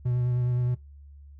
triangle tone with vibrato, 123.3 Hz, B2, 2 cents flat, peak -21 dBFS, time 0.05-0.75 s, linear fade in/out 10 ms, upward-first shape sine, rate 9.6 Hz, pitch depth 19 cents each way, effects noise-tail reverb RT60 0.2 s tail -20 dB re dry + added 71 Hz sine -45 dBFS peak until 1.39 s

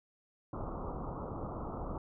pink low-pass noise, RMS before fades -40 dBFS, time 0.53-1.98 s, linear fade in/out 2 ms, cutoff 1300 Hz, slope 96 dB/octave, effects none

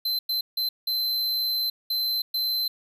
square tone bursts at uneven times, 4081 Hz, C8, 44 cents flat, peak -24 dBFS, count 6, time 0.05-0.19 / 0.29-0.41 / 0.57-0.69 / 0.87-1.7 / 1.9-2.22 / 2.34-2.68 s, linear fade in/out 5 ms, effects 10-bit

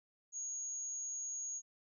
sine tone, 6645 Hz, G#8, in tune, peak -39 dBFS, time 0.32-1.62 s, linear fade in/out 50 ms, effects none

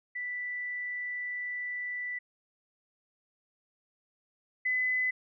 sine tone pair in turn, 1975.5 / 2012 Hz, B6 / B6, 0 / +32 cents, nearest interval unison, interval 32 cents, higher second, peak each -33 / -26 dBFS, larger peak second, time 0.15-2.19 / 4.65-5.11 s, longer first, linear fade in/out 10 ms, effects none

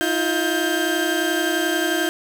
30% pulse tone cluster, 318.2 / 349.6 / 1580 Hz, D#4 / F4 / G6, +39 / +2 / +13 cents, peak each -21 dBFS, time 0.01-2.09 s, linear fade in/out 0 ms, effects 8-bit

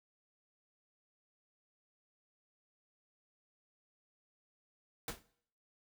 pink noise with exponential decay, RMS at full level -35 dBFS, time 5.08-5.23 s, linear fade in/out 2 ms, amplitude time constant 31 ms, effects noise-tail reverb RT60 0.6 s tail -19 dB re dry

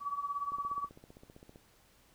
sine tone with tremolo, 1142 Hz, D6, 49 cents flat, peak -30 dBFS, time 0-0.89 s, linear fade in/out 50 ms, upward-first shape triangle, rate 17 Hz, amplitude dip 85%
click train, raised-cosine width 2 ms, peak -39 dBFS, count 17, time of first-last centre 0.52-1.559 s, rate 15.4 Hz
effects pink hiss -65 dBFS RMS until 2.14 s

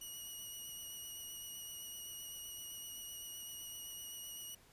10% pulse tone with vibrato, 2908 Hz, F#7, 31 cents flat, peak -38 dBFS, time 0.01-4.55 s, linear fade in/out 5 ms, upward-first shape sine, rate 7.8 Hz, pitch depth 16 cents each way, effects pink hiss -65 dBFS RMS until 4.72 s + resampled to 32000 Hz

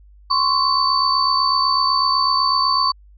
sine tone cluster, 1046 / 1114 / 4544 Hz, C6 / C#6 / C#8, -1 / +8 / +42 cents, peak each -19 dBFS, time 0.3-2.92 s, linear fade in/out 10 ms, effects added 50 Hz sine -44 dBFS peak until 3.17 s

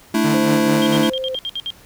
square chord, A suspended fourth, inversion none, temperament equal, 220 / 293.7 / 329.6 Hz, A3 / D4 / E4, 0 / 0 / 0 cents, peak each -19 / -22 / -20 dBFS, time 0.14-1.1 s, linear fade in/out 5 ms
sawtooth tone with tremolo, 150 Hz, D3, 37 cents sharp, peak -15 dBFS, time 0.24-1.07 s, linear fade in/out 5 ms, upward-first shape sine, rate 4.5 Hz, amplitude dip 75%
sine tone with vibrato, 520 Hz, C5, 11 cents flat, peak -22 dBFS, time 0.34-1.35 s, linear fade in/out 0 ms, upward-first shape sine, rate 2.6 Hz, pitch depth 11 cents each way
sine tone bursts, 3200 Hz, G7, 35 cents sharp, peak -22 dBFS, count 9, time 0.82-1.704 s, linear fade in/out 0 ms, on 44 ms, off 61 ms
effects pink hiss -47 dBFS RMS until 1.85 s

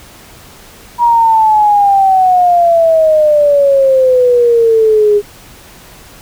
sine exponential sweep, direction down, 960 to 408.1 Hz, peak -5 dBFS, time 0.98-5.22 s, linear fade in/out 50 ms, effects pink hiss -37 dBFS RMS until 6.21 s

